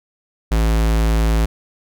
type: tone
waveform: square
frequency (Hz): 55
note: A1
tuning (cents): 0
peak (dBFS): -14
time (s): 0.51-1.46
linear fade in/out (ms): 10
effects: none